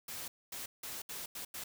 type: noise bursts at uneven times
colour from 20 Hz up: white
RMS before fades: -43 dBFS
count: 6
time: 0.08-0.28 / 0.52-0.66 / 0.83-1.02 / 1.09-1.26 / 1.35-1.45 / 1.54-1.64 s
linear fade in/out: 5 ms
effects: none